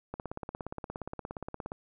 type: click train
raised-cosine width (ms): 1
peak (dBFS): -23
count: 28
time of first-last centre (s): 0.14-1.719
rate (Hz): 17.1
effects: none